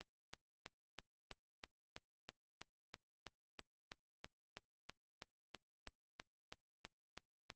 click train, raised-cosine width 0.2 ms, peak -30 dBFS, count 24, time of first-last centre 0.01-7.502 s, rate 3.07 Hz, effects Opus 32 kbps

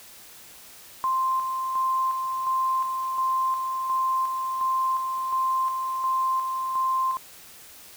sine tone with tremolo, 1046.5 Hz, C6, in tune, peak -21 dBFS, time 1.04-7.17 s, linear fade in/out 0 ms, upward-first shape square, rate 1.4 Hz, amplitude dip 40%, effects white hiss -47 dBFS RMS until 7.96 s

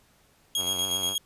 sawtooth tone with tremolo, 3279 Hz, G#7, 23 cents flat, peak -21 dBFS, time 0.55-1.18 s, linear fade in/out 2 ms, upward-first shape square, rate 8.3 Hz, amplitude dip 45%
5% pulse tone with vibrato, 92.5 Hz, F#2, in tune, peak -25 dBFS, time 0.56-1.16 s, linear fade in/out 50 ms, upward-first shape square, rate 7.6 Hz, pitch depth 81 cents each way
effects pink hiss -62 dBFS RMS until 1.25 s + resampled to 32000 Hz

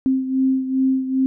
sine beating tone pair, 262.9 / 265.4 Hz, C4 / C4, +8 / +25 cents, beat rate 2.5 Hz, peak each -17 / -23 dBFS, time 0.06-1.26 s, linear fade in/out 0 ms, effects none

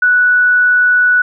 sine tone, 1477 Hz, F#6, 3 cents flat, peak -7 dBFS, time 0.02-1.22 s, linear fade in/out 5 ms, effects none

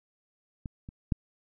clicks, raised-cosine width 5 ms, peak -24 / -29 / -13 dBFS, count 3, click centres 0.658 / 0.889 / 1.122 s, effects none

